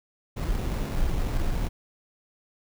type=noise with sample-and-hold; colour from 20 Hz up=brown; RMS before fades=-26 dBFS; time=0.36-1.69 s; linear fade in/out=20 ms; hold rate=3150 Hz; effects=none